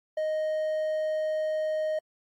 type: tone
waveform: triangle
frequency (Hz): 622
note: D#5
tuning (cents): -1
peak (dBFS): -24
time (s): 0.17-1.99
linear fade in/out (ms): 5
effects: AAC 64 kbps